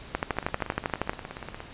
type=two click trains; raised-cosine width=0.5 ms; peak=-10 / -21 dBFS; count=13 / 23; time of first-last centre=0.15-1.095 / 0.31-1.604 s; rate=12.7 / 17 Hz; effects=pink hiss -45 dBFS RMS until 1.73 s + resampled to 8000 Hz